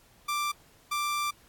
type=tone pair in turn; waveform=sawtooth; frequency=1178 / 1178 Hz; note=D6 / D6; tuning=+5 / +5 cents; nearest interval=unison; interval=0 cents; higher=neither; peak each=-24 / -24 dBFS; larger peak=neither; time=0.28-0.52 / 0.91-1.31 s; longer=second; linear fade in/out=10 ms; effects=pink hiss -60 dBFS RMS until 1.48 s + AAC 64 kbps